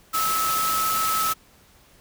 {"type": "tone in noise", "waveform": "sine", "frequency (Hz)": 1298, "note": "E6", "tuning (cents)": -27, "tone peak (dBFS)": -22, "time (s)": [0.13, 1.34], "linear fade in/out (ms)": 20, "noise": "white", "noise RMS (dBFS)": -27, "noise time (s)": [0.13, 1.34], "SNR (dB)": 2, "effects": ["pink hiss -55 dBFS RMS until 2 s"]}